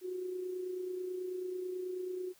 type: tone with amplitude modulation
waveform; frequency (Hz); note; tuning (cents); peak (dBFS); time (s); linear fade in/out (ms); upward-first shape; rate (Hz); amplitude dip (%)
sine; 366.4; F#4; -17; -34; 0.01-2.34; 50; sine; 29.2; 45
effects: white hiss -64 dBFS RMS until 2.39 s